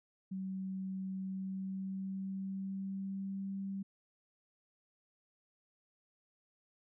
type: tone with pitch glide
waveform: sine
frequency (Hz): 190 to 195.12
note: F#3 to G3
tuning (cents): +46 to -8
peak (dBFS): -37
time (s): 0.31-3.83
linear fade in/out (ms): 10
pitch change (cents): +46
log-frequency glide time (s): 1.15-3.55
effects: none